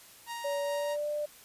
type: tone with tremolo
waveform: sawtooth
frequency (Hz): 937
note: A#5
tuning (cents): +9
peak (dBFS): -32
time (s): 0.26-0.97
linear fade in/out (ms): 50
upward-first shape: triangle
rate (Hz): 4.7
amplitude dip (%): 25
type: tone with pitch glide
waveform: sine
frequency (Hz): 570 to 594.2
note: C#5 to D5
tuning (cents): +48 to +20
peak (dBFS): -30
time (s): 0.44-1.26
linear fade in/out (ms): 10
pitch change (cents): +72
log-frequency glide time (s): 0.61-1.08
effects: white hiss -54 dBFS RMS until 1.44 s + resampled to 32000 Hz